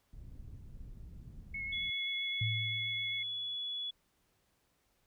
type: low-pass noise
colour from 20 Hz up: pink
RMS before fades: -49 dBFS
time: 0.13-1.9 s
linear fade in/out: 2 ms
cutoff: 130 Hz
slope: 12 dB/octave
type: tone with vibrato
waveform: sine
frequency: 2179 Hz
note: C#7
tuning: 30 cents flat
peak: -37 dBFS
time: 1.54-3.23 s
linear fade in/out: 5 ms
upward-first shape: sine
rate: 7.6 Hz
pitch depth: 17 cents each way
type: tone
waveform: sine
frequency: 3400 Hz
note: G#7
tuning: 40 cents sharp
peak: -36 dBFS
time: 1.72-3.91 s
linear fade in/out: 10 ms
type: tone with exponential decay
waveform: sine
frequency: 110 Hz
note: A2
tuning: in tune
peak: -30 dBFS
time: 2.41-3.56 s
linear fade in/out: 5 ms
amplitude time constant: 250 ms
effects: pink hiss -75 dBFS RMS until 5.06 s